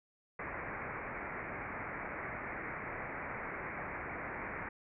white low-pass noise, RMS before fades -42 dBFS, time 0.39-4.69 s, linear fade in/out 5 ms, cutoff 2300 Hz, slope 96 dB/octave, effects none

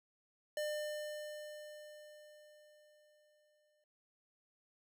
square tone with exponential decay, 600 Hz, D5, 37 cents sharp, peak -36 dBFS, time 0.57-3.84 s, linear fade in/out 2 ms, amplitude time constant 710 ms, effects none

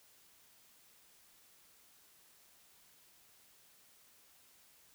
silence, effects white hiss -65 dBFS RMS until 4.94 s

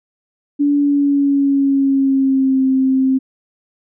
sine tone with pitch glide, 287.6 to 263.7 Hz, D4 to C4, -36 to +14 cents, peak -11 dBFS, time 0.59-3.19 s, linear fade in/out 20 ms, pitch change -150 cents, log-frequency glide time 0.75-2.64 s, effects none

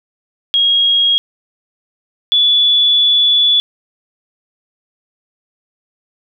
sine tone pair in turn, 3281 / 3438 Hz, G#7 / A7, -22 / -41 cents, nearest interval minor second, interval 81 cents, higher second, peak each -9 / -8 dBFS, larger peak second, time 0.54-1.18 / 2.32-3.6 s, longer second, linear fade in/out 0 ms, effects none

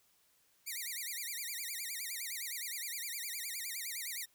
5% pulse tone with vibrato, 2093 Hz, C7, in tune, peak -29 dBFS, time 0.66-4.26 s, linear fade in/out 20 ms, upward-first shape sine, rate 9.7 Hz, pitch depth 240 cents each way, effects white hiss -71 dBFS RMS until 4.34 s

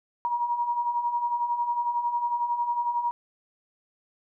sine beating tone pair, 946 / 957 Hz, A#5 / A#5, +25 / +45 cents, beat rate 11 Hz, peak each -32 / -25 dBFS, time 0.25-3.11 s, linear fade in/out 0 ms, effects none

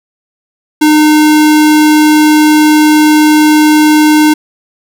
square tone, 304.8 Hz, D#4, 36 cents flat, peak -4 dBFS, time 0.81-4.34 s, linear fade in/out 10 ms, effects none

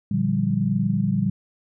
sine chord, G minor seventh, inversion first, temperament equal, 116.54 / 146.83 / 174.61 / 196 Hz, Bb2 / D3 / F3 / G3, 0 / 0 / 0 / 0 cents, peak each -26 / -26 / -26 / -22 dBFS, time 0.11-1.3 s, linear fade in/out 5 ms, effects none

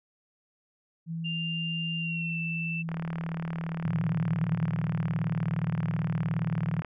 sine tone, 164.81 Hz, E3, in tune, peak -31 dBFS, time 1.06-4.68 s, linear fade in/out 50 ms
sine tone with pitch glide, 2794 to 2660 Hz, F7 to E7, 0 to +15 cents, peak -32 dBFS, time 1.24-2.83 s, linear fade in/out 20 ms, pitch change -85 cents, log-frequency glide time 1.98-2.39 s
click train, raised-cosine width 0.5 ms, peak -23 dBFS, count 149, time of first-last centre 2.89-6.847 s, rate 37.4 Hz
sine chord, Bb suspended fourth, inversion none, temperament equal, 116.54 / 155.56 / 174.61 Hz, Bb2 / Eb3 / F3, 0 / 0 / 0 cents, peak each -33 / -29 / -31 dBFS, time 3.85-6.82 s, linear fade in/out 5 ms
effects none

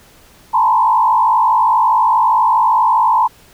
sine tone with frequency modulation, 950 Hz, A#5, 33 cents sharp, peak -9 dBFS, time 0.53-3.28 s, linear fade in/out 20 ms, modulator 52.4 Hz, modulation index 1.6, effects pink hiss -46 dBFS RMS until 3.53 s

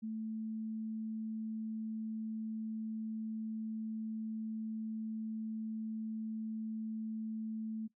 sine tone, 220 Hz, A3, in tune, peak -37 dBFS, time 0.02-7.88 s, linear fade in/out 20 ms, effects noise-tail reverb RT60 0.1 s tail -18 dB re dry

